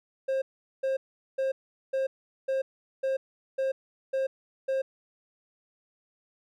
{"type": "tone bursts", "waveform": "triangle", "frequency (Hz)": 533, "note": "C5", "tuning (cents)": 32, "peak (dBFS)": -23, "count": 9, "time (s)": [0.28, 4.82], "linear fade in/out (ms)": 10, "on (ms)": 140, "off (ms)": 410, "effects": []}